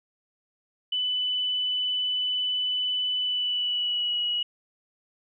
sine tone with pitch glide, 2994 to 2914 Hz, F#7 to F#7, +20 to -27 cents, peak -24 dBFS, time 0.92-4.43 s, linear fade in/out 5 ms, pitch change -47 cents, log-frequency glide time 3.21-4.21 s, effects none

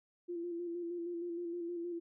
sine tone with vibrato, 344.3 Hz, F4, 25 cents flat, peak -37 dBFS, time 0.28-2 s, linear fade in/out 20 ms, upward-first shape square, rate 6.4 Hz, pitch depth 30 cents each way, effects none

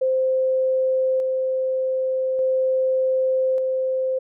sine tone with tremolo, 521 Hz, C5, 7 cents flat, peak -17 dBFS, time 0.01-4.19 s, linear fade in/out 10 ms, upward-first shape square, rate 0.42 Hz, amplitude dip 25%, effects none

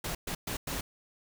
pink noise bursts at uneven times, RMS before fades -35 dBFS, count 4, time 0.04-0.15 / 0.27-0.35 / 0.47-0.57 / 0.67-0.81 s, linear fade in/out 5 ms, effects none

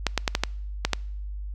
clicks, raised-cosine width 0.2 ms, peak -4 dBFS, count 7, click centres 0.067 / 0.177 / 0.278 / 0.351 / 0.436 / 0.85 / 0.933 s, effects noise-tail reverb RT60 0.7 s tail -26 dB re dry + added 50 Hz sine -31 dBFS peak until 1.54 s

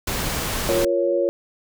pink noise, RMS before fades -25 dBFS, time 0.07-0.85 s, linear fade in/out 5 ms
sine chord, Bb minor, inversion second, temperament equal, 349.2 / 466.2 / 554.4 Hz, F4 / Bb4 / Db5, 0 / 0 / 0 cents, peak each -22 / -25 / -20 dBFS, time 0.69-1.29 s, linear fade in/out 0 ms
effects none

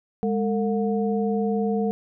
sine tone cluster, 205.9 / 452.2 / 722 Hz, G#3 / A4 / F#5, -15 / +47 / -43 cents, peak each -23 / -25 / -31 dBFS, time 0.23-1.91 s, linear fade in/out 0 ms, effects none

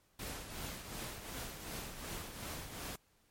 pink noise with tremolo, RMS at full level -42 dBFS, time 0.19-2.96 s, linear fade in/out 5 ms, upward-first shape triangle, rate 2.7 Hz, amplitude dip 60%, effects pink hiss -72 dBFS RMS until 3.3 s + MP3 64 kbps

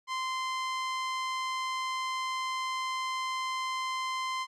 sawtooth tone, 1039 Hz, C6, 12 cents flat, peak -27 dBFS, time 0.07-4.47 s, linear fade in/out 50 ms, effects low-pass 6000 Hz 12 dB/octave

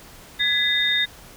sine tone cluster, 1683 / 2004 / 3673 Hz, G#6 / B6 / A#7, +23 / +25 / -26 cents, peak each -25 / -24 / -20 dBFS, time 0.39-1.06 s, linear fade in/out 20 ms, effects pink hiss -45 dBFS RMS until 1.36 s

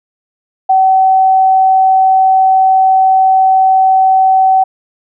sine tone, 761 Hz, F#5, 48 cents sharp, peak -5 dBFS, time 0.69-4.64 s, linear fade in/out 10 ms, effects none

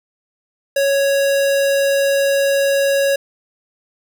square tone, 554.4 Hz, C#5, in tune, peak -14 dBFS, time 0.76-3.16 s, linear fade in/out 5 ms, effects none

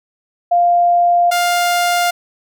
sine / sawtooth tone pair in turn, 698.5 / 702.5 Hz, F5 / F5, 0 / +10 cents, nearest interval unison, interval 10 cents, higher second, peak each -9 dBFS, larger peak neither, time 0.51-1.31 / 1.31-2.11 s, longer neither, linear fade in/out 10 ms, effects none

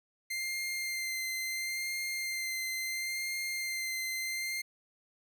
sawtooth tone with vibrato, 2093 Hz, C7, in tune, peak -30 dBFS, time 0.3-4.62 s, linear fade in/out 10 ms, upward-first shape sine, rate 0.73 Hz, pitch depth 18 cents each way, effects none

